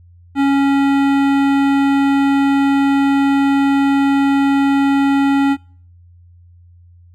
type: tone with hard clipping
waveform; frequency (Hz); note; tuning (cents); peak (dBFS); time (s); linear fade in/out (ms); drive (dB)
sine; 277.2; C#4; 0; -13; 0.35-5.57; 50; 16
effects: noise-tail reverb RT60 0.5 s tail -26 dB re dry + added 87 Hz sine -42 dBFS peak until 7.14 s